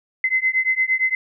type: beating tone pair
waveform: sine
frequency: 2048 / 2056.7 Hz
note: C7 / C7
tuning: -38 / -30 cents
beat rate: 8.7 Hz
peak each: -20 dBFS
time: 0.24-1.15 s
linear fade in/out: 2 ms
effects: none